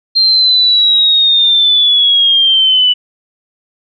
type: linear sweep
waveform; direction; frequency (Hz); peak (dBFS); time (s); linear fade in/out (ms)
sine; down; 4186 to 2960; -6; 0.15-2.94; 20
effects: none